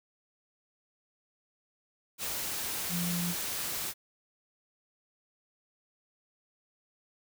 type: tone in noise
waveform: sine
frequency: 174.61 Hz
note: F3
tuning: in tune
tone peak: -31 dBFS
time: 2.89-3.35 s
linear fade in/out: 50 ms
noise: white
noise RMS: -35 dBFS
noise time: 2.18-3.94 s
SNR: +1 dB
effects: none

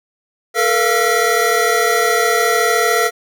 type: tone cluster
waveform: square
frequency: 439.1 / 478.7 / 693 / 1351 / 1931 Hz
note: A4 / A#4 / F5 / E6 / B6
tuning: -4 / +46 / -14 / +42 / -39 cents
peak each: -20 dBFS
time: 0.54-3.11 s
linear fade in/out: 50 ms
effects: none

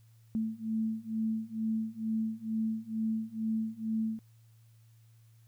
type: beating tone pair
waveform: sine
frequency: 220 / 222.2 Hz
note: A3 / A3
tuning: 0 / +17 cents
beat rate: 2.2 Hz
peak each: -34 / -33 dBFS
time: 0.35-4.19 s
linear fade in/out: 0 ms
effects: added 113 Hz sine -57 dBFS peak until 5.47 s + white hiss -72 dBFS RMS until 5.47 s

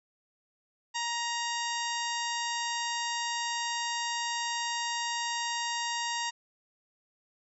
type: harmonic tone with a mistuned harmonic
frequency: 940 Hz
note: A#5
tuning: 14 cents sharp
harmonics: 1 / 2 / 3 / 4 / 5 / 6 / 7 / 8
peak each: -34 / -37 / -39 / -40 / -41 / -42 / -42 / -43 dBFS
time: 0.94-6.31 s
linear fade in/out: 20 ms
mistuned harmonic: 4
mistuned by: -18 cents
effects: none

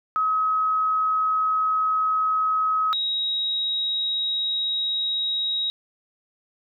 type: tone pair in turn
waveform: sine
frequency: 1275 / 3806 Hz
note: D#6 / A#7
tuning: +42 / +35 cents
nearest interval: octave + perfect fifth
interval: 1893 cents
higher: second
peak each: -19 / -22 dBFS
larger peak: first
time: 0.16-2.93 / 2.93-5.7 s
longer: neither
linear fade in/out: 0 ms
effects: none

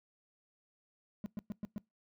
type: tone bursts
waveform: triangle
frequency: 207.7 Hz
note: G#3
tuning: in tune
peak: -34 dBFS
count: 5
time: 1.24-1.78 s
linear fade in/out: 0 ms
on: 20 ms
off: 110 ms
effects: noise-tail reverb RT60 0.2 s tail -24 dB re dry + high-pass 60 Hz 12 dB/octave

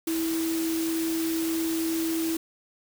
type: tone in noise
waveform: sine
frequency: 326.5 Hz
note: E4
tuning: 17 cents flat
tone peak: -25 dBFS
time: 0.07-2.37 s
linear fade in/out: 5 ms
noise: white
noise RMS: -35 dBFS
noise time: 0.07-2.37 s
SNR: +7 dB
effects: none

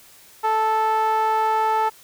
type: tone with band-pass filter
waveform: sawtooth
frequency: 438.6 Hz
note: A4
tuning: 6 cents flat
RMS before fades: -20 dBFS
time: 0.43-1.9 s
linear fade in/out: 20 ms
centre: 1000 Hz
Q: 4.4
effects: white hiss -49 dBFS RMS until 2.03 s

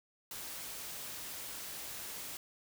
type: noise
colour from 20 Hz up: white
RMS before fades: -44 dBFS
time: 0.31-2.37 s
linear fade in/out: 2 ms
effects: none

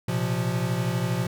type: chord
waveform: square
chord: Bb suspended second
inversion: none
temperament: equal with one note detuned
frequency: 116.54 / 129.01 / 174.61 Hz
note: Bb2 / C3 / F3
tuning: 0 / -24 / 0 cents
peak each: -29 dBFS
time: 0.08-1.27 s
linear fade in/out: 5 ms
effects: none

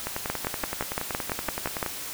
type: two click trains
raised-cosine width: 0.5 ms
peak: -14 / -11 dBFS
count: 20 / 10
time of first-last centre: 0.07-1.862 / 0.3-1.828 s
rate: 10.6 / 5.89 Hz
effects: white hiss -36 dBFS RMS until 2.13 s

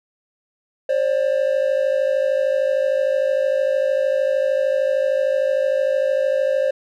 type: tone pair together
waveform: triangle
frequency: 534.1 / 587.3 Hz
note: C5 / D5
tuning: +36 / 0 cents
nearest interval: major second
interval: 164 cents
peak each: -16 / -19 dBFS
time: 0.89-6.71 s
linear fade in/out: 5 ms
effects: none

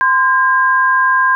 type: tone pair together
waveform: sine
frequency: 1034 / 1611.9 Hz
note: C6 / G6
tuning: -21 / +48 cents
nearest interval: minor sixth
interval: 769 cents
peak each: -12 dBFS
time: 0.01-1.35 s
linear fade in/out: 0 ms
effects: none

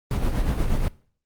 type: noise with tremolo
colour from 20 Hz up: brown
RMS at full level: -20 dBFS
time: 0.11-0.88 s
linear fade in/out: 0 ms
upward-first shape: sine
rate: 8.4 Hz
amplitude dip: 50%
effects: noise-tail reverb RT60 0.5 s tail -21 dB re dry + Opus 32 kbps

